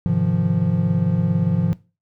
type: chord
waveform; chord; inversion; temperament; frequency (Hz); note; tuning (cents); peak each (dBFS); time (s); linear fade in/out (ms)
triangle; F minor seventh; first; equal with one note detuned; 103.83 / 130.81 / 155.56 / 173.21; Ab2 / C3 / Eb3 / F3; 0 / 0 / 0 / -14; -22 / -23 / -21 / -17; 0.06-1.73; 0
effects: noise-tail reverb RT60 0.3 s tail -20 dB re dry